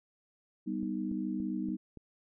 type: chord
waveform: sine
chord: G augmented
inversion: none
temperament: equal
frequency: 196 / 246.9 / 311.1 Hz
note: G3 / B3 / D#4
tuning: 0 / 0 / 0 cents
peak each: -36 / -37 / -36 dBFS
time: 0.66-1.77 s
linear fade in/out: 20 ms
type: click train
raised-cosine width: 3 ms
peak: -34 dBFS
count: 5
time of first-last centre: 0.83-1.973 s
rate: 3.5 Hz
effects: none